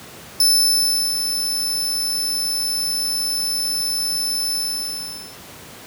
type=tone with ADSR envelope; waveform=sawtooth; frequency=5274 Hz; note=E8; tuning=in tune; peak=-9 dBFS; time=0.4-5.38 s; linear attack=3 ms; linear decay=740 ms; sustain=-8 dB; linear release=840 ms; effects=pink hiss -39 dBFS RMS until 5.86 s + high-pass 100 Hz 12 dB/octave